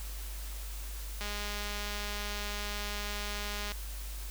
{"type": "click train", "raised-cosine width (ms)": 0.2, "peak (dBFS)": -21, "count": 518, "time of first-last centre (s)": [1.21, 3.72], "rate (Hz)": 206, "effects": ["added 50 Hz sine -38 dBFS peak until 4.3 s", "white hiss -47 dBFS RMS until 4.3 s"]}